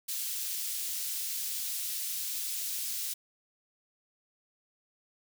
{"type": "high-pass noise", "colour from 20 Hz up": "white", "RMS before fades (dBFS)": -35, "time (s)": [0.08, 3.14], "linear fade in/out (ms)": 10, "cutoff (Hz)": 3600, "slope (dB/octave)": 12, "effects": []}